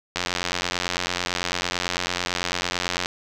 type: click train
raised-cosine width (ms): 0.2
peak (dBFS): -6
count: 259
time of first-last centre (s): 0.16-3.059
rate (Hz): 89
effects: none